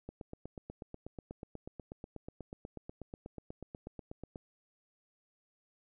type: click train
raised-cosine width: 2 ms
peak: -30 dBFS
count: 36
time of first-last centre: 0.09-4.358 s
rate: 8.2 Hz
effects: none